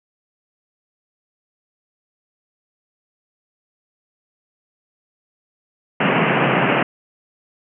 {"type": "band-pass noise", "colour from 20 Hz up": "pink", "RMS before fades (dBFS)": -17, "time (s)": [6, 6.83], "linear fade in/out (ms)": 5, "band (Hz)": [130, 2900], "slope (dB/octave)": 96, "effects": []}